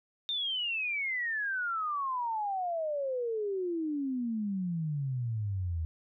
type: exponential sweep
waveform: sine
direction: down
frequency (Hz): 3659 to 78.8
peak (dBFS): -30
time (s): 0.29-5.85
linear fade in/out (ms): 0
effects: none